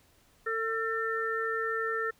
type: harmonic tone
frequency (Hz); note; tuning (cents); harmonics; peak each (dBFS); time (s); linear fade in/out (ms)
449.3; A4; +36; 1 / 3 / 4; -33 / -33 / -33; 0.46-2.11; 10
effects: pink hiss -64 dBFS RMS until 2.19 s